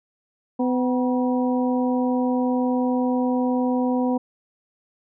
harmonic tone with a mistuned harmonic, 251.6 Hz, B3, 32 cents sharp, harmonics 1 / 2 / 3 / 4, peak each -20 / -26 / -30 / -32 dBFS, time 0.59-4.18 s, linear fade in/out 10 ms, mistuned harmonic 4, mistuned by -74 cents, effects none

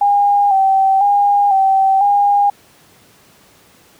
sine tone with vibrato, 792 Hz, G5, 18 cents sharp, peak -9 dBFS, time 0.01-2.5 s, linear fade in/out 5 ms, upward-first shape square, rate 1 Hz, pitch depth 42 cents each way, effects pink hiss -48 dBFS RMS until 3.99 s + high-pass 100 Hz 12 dB/octave

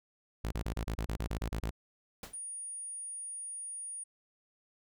sawtooth tone bursts, 55 Hz, A1, in tune, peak -29 dBFS, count 12, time 0.44-1.707 s, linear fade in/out 5 ms, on 79 ms, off 29 ms
pink noise with exponential decay, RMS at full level -41 dBFS, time 2.23-2.4 s, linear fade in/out 2 ms, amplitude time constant 36 ms
sine tone, 9540 Hz, D9, 26 cents sharp, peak -39 dBFS, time 2.33-4.04 s, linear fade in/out 10 ms
effects none

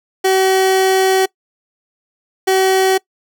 30% pulse tone pair in turn, 379.8 / 379.8 Hz, F#4 / F#4, +45 / +45 cents, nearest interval unison, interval 0 cents, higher neither, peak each -8 dBFS, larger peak neither, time 0.24-1.26 / 2.47-2.98 s, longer first, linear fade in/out 10 ms, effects noise-tail reverb RT60 0.1 s tail -23 dB re dry

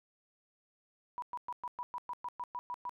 sine tone bursts, 979 Hz, B5, 15 cents flat, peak -36 dBFS, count 12, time 1.18-2.894 s, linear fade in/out 0 ms, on 42 ms, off 110 ms, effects none

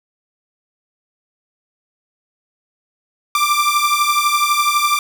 sawtooth beating tone pair, 1174.7 / 1186.7 Hz, D6 / D6, 0 / +18 cents, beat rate 12 Hz, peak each -13 dBFS, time 3.35-4.99 s, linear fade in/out 2 ms, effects none

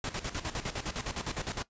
pink noise with tremolo, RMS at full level -34 dBFS, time 0.04-1.63 s, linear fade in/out 2 ms, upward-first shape square, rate 9.8 Hz, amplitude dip 75%, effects noise-tail reverb RT60 0.1 s tail -17 dB re dry + resampled to 16000 Hz

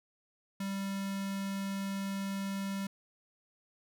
square tone with notch filter, 196 Hz, G3, in tune, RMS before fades -36 dBFS, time 0.6-2.87 s, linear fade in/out 5 ms, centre 460 Hz, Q 0.98, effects none

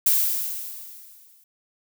violet noise with exponential decay, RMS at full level -17 dBFS, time 0.06-1.44 s, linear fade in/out 5 ms, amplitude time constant 300 ms, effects none

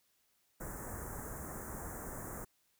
pink band-stop noise, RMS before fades -44 dBFS, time 0.6-2.45 s, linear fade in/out 10 ms, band 1800 to 6700 Hz, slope 48 dB/octave, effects white hiss -75 dBFS RMS until 2.79 s

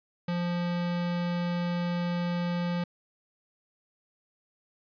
square tone, 174.61 Hz, F3, in tune, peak -28 dBFS, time 0.28-2.84 s, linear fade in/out 5 ms, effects resampled to 11025 Hz

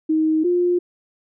sine tone pair in turn, 314.5 / 353.8 Hz, D#4 / F4, +19 / +23 cents, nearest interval major second, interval 204 cents, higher second, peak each -15 dBFS, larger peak neither, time 0.09-0.44 / 0.44-0.79 s, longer neither, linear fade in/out 10 ms, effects none

